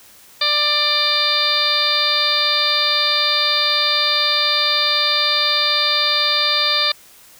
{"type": "harmonic tone with a mistuned harmonic", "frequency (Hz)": 592, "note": "D5", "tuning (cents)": 14, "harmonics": [1, 2, 3, 4, 5, 6, 7, 8], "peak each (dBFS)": [-28, -24, -26, -24, -31, -19, -23, -20], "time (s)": [0.41, 6.92], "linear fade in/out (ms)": 5, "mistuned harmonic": 6, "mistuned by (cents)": 34, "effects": ["white hiss -46 dBFS RMS until 7.39 s"]}